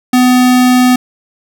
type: tone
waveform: square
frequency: 250.9 Hz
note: B3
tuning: 28 cents sharp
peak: -6 dBFS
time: 0.13-0.96 s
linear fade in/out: 5 ms
effects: none